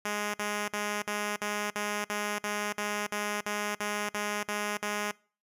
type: tone bursts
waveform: 5% pulse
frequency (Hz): 207.7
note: G#3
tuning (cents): 0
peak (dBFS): -19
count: 15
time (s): 0.05-5.114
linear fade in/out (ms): 5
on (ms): 290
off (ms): 51
effects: noise-tail reverb RT60 0.4 s tail -24 dB re dry + resampled to 32000 Hz